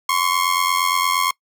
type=ring-modulated tone; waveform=sawtooth; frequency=1079 Hz; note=C#6; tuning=47 cents flat; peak=-10 dBFS; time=0.09-1.31 s; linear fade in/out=0 ms; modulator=44.3 Hz; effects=noise-tail reverb RT60 0.1 s tail -24 dB re dry